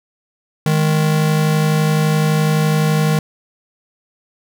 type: tone pair together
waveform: square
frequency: 155.56 / 207.4 Hz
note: D#3 / G#3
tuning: 0 / -2 cents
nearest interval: perfect fourth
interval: 498 cents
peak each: -14 / -22 dBFS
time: 0.66-3.19 s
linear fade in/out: 2 ms
effects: none